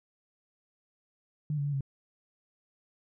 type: tone with pitch steps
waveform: sine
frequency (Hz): 150.2 / 142.5 / 144.1 / 136.9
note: D3 / C#3 / D3 / C#3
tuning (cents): +39 / +48 / -33 / -21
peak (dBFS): -28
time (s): 1.5-1.808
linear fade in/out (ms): 2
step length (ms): 77
effects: none